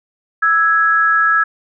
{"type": "tone pair together", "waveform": "sine", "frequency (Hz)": [1318.5, 1664], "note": ["E6", "G#6"], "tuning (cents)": [0, 3], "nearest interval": "major third", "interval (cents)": 403, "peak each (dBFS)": -13, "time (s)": [0.42, 1.44], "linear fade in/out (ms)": 10, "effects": []}